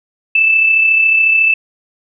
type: tone with amplitude modulation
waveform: sine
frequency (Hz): 2637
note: E7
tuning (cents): 0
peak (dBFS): -6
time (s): 0.35-1.54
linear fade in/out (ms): 5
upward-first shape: sine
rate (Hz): 34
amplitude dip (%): 40
effects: none